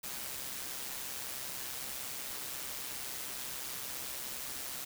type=noise with amplitude modulation; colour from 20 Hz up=white; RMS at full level=-39 dBFS; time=0.03-4.85 s; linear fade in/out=10 ms; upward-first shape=sine; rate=131 Hz; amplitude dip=45%; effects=none